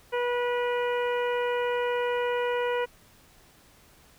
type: harmonic tone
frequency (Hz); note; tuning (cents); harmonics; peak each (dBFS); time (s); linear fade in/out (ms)
486.8; B4; -25; 1 / 2 / 3 / 4 / 5 / 6; -26 / -32 / -36 / -38 / -40 / -42; 0.12-2.86; 20
effects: pink hiss -57 dBFS RMS until 4.18 s

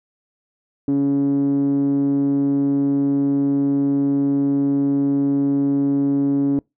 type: tone with low-pass filter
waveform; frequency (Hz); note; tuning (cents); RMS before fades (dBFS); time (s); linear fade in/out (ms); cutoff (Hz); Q
5% pulse; 140; C#3; +18; -18; 0.88-6.59; 2; 290; 5.2
effects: noise-tail reverb RT60 0.2 s tail -25 dB re dry

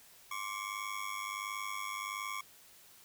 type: ring-modulated tone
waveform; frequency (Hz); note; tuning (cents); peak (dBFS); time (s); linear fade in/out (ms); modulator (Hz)
25% pulse; 1108; C#6; -1; -31; 0.31-2.41; 5; 50.7
effects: white hiss -59 dBFS RMS until 3.04 s

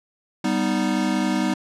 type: chord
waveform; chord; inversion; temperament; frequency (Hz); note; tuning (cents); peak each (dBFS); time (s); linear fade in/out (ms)
square; G augmented; none; equal; 196 / 246.9 / 311.1; G3 / B3 / D#4; 0 / 0 / 0; -25; 0.44-1.54; 5
effects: low-pass 8000 Hz 12 dB/octave

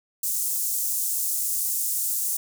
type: high-pass noise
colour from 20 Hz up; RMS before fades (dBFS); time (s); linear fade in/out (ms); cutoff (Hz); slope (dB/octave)
pink; -26; 0.23-2.37; 5; 7400; 24
effects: none

